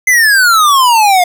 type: exponential sweep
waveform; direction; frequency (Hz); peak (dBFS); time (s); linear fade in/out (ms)
square; down; 2080 to 698.5; -6; 0.07-1.24; 5
effects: none